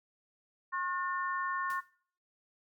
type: harmonic tone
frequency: 360 Hz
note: F#4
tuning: 47 cents flat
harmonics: 3 / 4 / 5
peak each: -33 / -40 / -38 dBFS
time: 0.72-1.81 s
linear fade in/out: 20 ms
type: noise with exponential decay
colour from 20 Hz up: white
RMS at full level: -48 dBFS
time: 1.7-1.89 s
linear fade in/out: 1 ms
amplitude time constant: 40 ms
effects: noise-tail reverb RT60 0.5 s tail -19 dB re dry + MP3 96 kbps